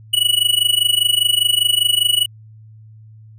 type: tone with amplitude modulation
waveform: square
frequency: 2934 Hz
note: F#7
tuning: 15 cents flat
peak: -10 dBFS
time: 0.13-2.26 s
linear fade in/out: 10 ms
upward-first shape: sine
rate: 25 Hz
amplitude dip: 90%
effects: added 109 Hz sine -39 dBFS peak until 3.38 s